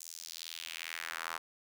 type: tone with high-pass filter sweep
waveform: sawtooth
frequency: 82.41 Hz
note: E2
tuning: in tune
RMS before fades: -43 dBFS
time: 0-1.38 s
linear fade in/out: 5 ms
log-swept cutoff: 7100 to 1100 Hz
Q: 2
effects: none